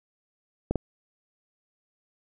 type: clicks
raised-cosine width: 2 ms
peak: -12 dBFS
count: 2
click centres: 0.71 / 0.757 s
effects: none